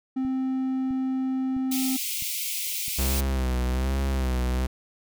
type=tone; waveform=triangle; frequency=261.8 Hz; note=C4; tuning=1 cent sharp; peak=-22 dBFS; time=0.16-1.97 s; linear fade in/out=10 ms
type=click train; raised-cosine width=5 ms; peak=-30 dBFS; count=5; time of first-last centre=0.25-2.882 s; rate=1.52 Hz
type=high-pass noise; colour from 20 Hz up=white; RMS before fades=-30 dBFS; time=1.71-3.21 s; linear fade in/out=10 ms; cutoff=2100 Hz; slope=96 dB/octave
type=tone with vibrato; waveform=45% pulse; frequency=64.8 Hz; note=C2; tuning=16 cents flat; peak=-23 dBFS; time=2.98-4.67 s; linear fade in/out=10 ms; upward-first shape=sine; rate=1.2 Hz; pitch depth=68 cents each way
effects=none